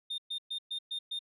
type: tone bursts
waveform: sine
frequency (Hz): 3643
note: A#7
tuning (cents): -41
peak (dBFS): -31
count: 6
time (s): 0.1-1.192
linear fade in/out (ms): 10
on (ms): 82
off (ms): 120
effects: tanh soft clip ceiling -32 dBFS